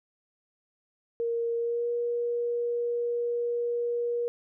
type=tone with pitch glide; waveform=sine; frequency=466.2 to 476.3 Hz; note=A#4 to A#4; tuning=0 to +37 cents; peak=-26 dBFS; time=1.2-4.28 s; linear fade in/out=0 ms; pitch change=+37 cents; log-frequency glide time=1.56-1.89 s; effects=none